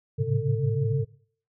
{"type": "tone cluster", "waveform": "sine", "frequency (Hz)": [106.7, 112.4, 134.3, 140.7, 448.4], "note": ["G#2", "A2", "C3", "C#3", "A4"], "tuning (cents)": [47, 37, 46, 26, 33], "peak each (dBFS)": [-30, -29, -27, -28, -30], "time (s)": [0.18, 1.05], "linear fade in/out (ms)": 20, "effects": ["noise-tail reverb RT60 0.5 s tail -19 dB re dry"]}